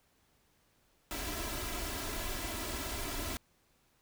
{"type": "noise with comb filter", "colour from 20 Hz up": "pink", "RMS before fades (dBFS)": -38, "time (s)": [1.11, 3.37], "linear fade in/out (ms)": 0, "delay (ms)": 3, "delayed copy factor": 0.7, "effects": ["pink hiss -71 dBFS RMS until 4.01 s"]}